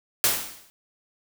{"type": "noise with exponential decay", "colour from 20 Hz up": "white", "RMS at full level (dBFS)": -18, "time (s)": [0.24, 0.7], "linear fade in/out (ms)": 0, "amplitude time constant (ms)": 99, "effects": []}